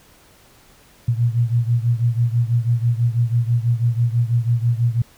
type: beating tone pair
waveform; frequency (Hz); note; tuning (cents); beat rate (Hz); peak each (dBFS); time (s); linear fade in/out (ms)
sine; 116.54 / 122.64; A#2 / B2; 0 / -12; 6.1; -17 / -20; 1.08-5.02; 5
effects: pink hiss -51 dBFS RMS until 5.17 s